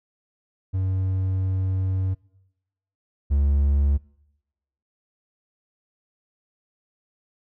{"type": "tone pair in turn", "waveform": "triangle", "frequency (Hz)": [94.4, 70.72], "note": ["F#2", "C#2"], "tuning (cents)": [35, 35], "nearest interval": "perfect fourth", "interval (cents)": 500, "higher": "first", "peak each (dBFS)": [-19, -15], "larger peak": "second", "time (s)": [[0.73, 2.15], [3.3, 3.98]], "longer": "first", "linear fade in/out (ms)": 20, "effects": ["noise-tail reverb RT60 0.9 s tail -23 dB re dry"]}